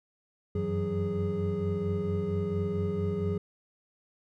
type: tone cluster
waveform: triangle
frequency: 91.2 / 95.6 / 164.2 / 185.5 / 413.5 Hz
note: F#2 / G2 / E3 / F#3 / G#4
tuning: -24 / -43 / -6 / +5 / -8 cents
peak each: -35 / -32 / -35 / -31 / -30 dBFS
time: 0.55-3.38 s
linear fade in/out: 5 ms
effects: none